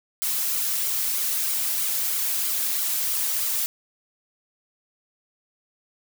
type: noise with flanger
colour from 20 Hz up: blue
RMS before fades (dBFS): -25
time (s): 0.22-3.66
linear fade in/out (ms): 0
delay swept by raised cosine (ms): 1.1 to 2.9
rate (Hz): 3.1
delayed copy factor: -0.55
effects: none